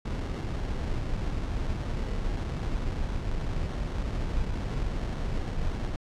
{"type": "noise with sample-and-hold", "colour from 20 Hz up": "brown", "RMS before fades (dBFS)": -30, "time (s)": [0.05, 5.96], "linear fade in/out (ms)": 5, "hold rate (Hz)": 2450, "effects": ["low-pass 6000 Hz 12 dB/octave"]}